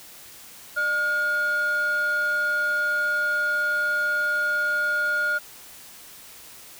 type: tone pair together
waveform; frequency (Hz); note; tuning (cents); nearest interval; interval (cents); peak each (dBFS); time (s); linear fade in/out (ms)
sine; 600 / 1427; D5 / F6; +37 / +37; octave + minor third; 1500; -30 / -19; 0.76-5.39; 20
effects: tanh soft clip ceiling -19 dBFS + white hiss -45 dBFS RMS until 6.79 s